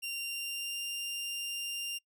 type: tone with pitch glide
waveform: sawtooth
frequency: 2773 to 2792 Hz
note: F7 to F7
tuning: -13 to -1 cents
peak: -32 dBFS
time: 0.02-1.99 s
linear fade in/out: 20 ms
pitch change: +12 cents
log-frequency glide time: 0.21-0.78 s
effects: noise-tail reverb RT60 0.1 s tail -26 dB re dry